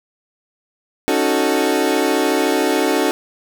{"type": "chord", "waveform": "30% pulse", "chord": "D# half-diminished seventh", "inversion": "third", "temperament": "equal", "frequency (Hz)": [277.2, 311.1, 370, 440], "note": ["C#4", "D#4", "F#4", "A4"], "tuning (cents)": [0, 0, 0, 0], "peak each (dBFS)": -18, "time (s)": [1.08, 3.11], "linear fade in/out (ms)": 0, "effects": []}